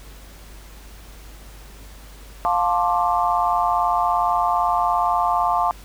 sine chord, D minor seventh, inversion first, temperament just, 704.8 / 881 / 1057.2 / 1174.7 Hz, F5 / A5 / C6 / D6, +16 / +2 / +18 / 0 cents, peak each -21 / -22 / -23 / -24 dBFS, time 2.45-5.71 s, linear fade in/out 0 ms, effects added 50 Hz sine -40 dBFS peak until 5.84 s + pink hiss -46 dBFS RMS until 5.84 s

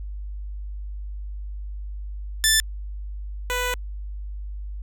10% pulse tone pair in turn, 1760 / 495.6 Hz, A6 / B4, 0 / +6 cents, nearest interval octave + minor seventh, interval 2194 cents, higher first, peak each -7 / -15 dBFS, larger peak first, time 2.44-2.6 / 3.5-3.74 s, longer second, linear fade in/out 0 ms, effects added 50 Hz sine -30 dBFS peak until 4.82 s

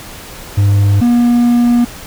triangle tone pair in turn, 100.8 / 239.7 Hz, G2 / A#3, +49 / +48 cents, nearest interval octave + minor third, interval 1499 cents, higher second, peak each -5 dBFS, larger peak neither, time 0.57-1.01 / 1.01-1.85 s, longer second, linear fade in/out 10 ms, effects pink hiss -31 dBFS RMS until 2.06 s

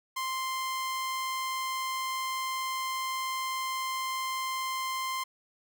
sawtooth tone, 1046.5 Hz, C6, in tune, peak -27 dBFS, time 0.16-5.24 s, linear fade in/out 10 ms, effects none

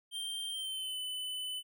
square tone with pitch glide, 3161 to 3010 Hz, G7 to F#7, +14 to +29 cents, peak -37 dBFS, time 0.11-1.63 s, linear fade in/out 50 ms, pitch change -85 cents, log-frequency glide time 0.5-0.98 s, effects none

